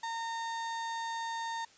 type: tone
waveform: 35% pulse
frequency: 916 Hz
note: A#5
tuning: 31 cents flat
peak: -33 dBFS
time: 0.03-1.65 s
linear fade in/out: 5 ms
effects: white hiss -60 dBFS RMS until 1.77 s + resampled to 16000 Hz